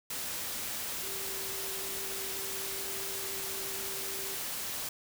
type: tone in noise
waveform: sine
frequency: 389 Hz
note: G4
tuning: 13 cents flat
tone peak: -45 dBFS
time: 1.03-4.35 s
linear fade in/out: 5 ms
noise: white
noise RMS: -37 dBFS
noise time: 0.1-4.89 s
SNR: -11 dB
effects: none